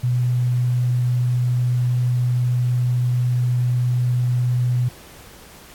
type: tone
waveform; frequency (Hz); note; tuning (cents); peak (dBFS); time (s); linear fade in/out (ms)
sine; 123.47; B2; 0; -16; 0.03-4.89; 10
effects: pink hiss -44 dBFS RMS until 5.74 s + AAC 64 kbps